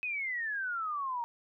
sine exponential sweep, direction down, 2553 to 925 Hz, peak -32 dBFS, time 0.03-1.24 s, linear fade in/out 0 ms, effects none

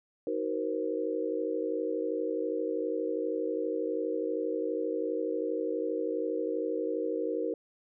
sine chord, C half-diminished seventh, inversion first, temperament just, 314 / 376.7 / 470.9 / 523.3 Hz, Eb4 / Gb4 / Bb4 / C5, +16 / +31 / +18 / 0 cents, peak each -35 / -36 / -32 / -37 dBFS, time 0.27-7.54 s, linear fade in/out 2 ms, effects none

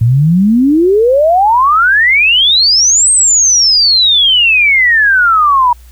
sine exponential two-way sweep, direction up then down, 110 to 8450 to 948 Hz, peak -5 dBFS, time 0.01-5.73 s, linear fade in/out 5 ms, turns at 3.11 s, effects added 60 Hz sine -34 dBFS peak until 5.91 s + white hiss -47 dBFS RMS until 5.91 s

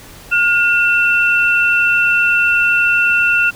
sine tone pair together, 1427 / 2694 Hz, F6 / E7, +37 / +37 cents, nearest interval major seventh, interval 1100 cents, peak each -13 dBFS, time 0.31-3.51 s, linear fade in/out 20 ms, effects pink hiss -38 dBFS RMS until 3.55 s

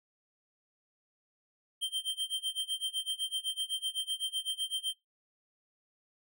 square tone with tremolo, 3145 Hz, G7, 5 cents sharp, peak -30 dBFS, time 1.81-4.94 s, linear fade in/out 20 ms, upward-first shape sine, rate 7.9 Hz, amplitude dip 95%, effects noise-tail reverb RT60 0.2 s tail -21 dB re dry

